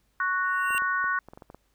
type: harmonic tone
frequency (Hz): 370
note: F#4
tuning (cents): 0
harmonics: 3 / 4 / 5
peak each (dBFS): -28 / -26 / -33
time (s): 0.2-1.19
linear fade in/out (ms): 2
type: tone with exponential growth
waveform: square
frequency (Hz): 2761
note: F7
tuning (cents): -20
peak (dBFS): -26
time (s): 0.44-0.78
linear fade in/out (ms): 0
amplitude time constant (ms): 73
type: clicks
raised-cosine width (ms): 1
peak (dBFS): -30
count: 10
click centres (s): 0.706 / 0.748 / 0.821 / 1.042 / 1.286 / 1.335 / 1.375 / 1.422 / 1.501 / 1.546
effects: added 50 Hz sine -70 dBFS peak until 1.74 s + pink hiss -71 dBFS RMS until 1.74 s